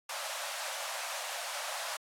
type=high-pass noise; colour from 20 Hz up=pink; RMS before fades=-38 dBFS; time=0.09-1.97 s; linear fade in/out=5 ms; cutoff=550 Hz; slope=96 dB/octave; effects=low-pass 11000 Hz 12 dB/octave + AAC 64 kbps